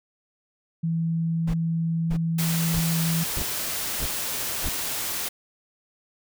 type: tone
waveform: sine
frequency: 164.81 Hz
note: E3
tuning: in tune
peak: -22 dBFS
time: 0.83-3.24 s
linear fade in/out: 10 ms
type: noise bursts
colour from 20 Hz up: brown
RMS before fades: -29 dBFS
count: 6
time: 1.47-4.696 s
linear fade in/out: 10 ms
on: 71 ms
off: 560 ms
type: noise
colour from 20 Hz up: white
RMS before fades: -29 dBFS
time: 2.38-5.29 s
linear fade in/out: 10 ms
effects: none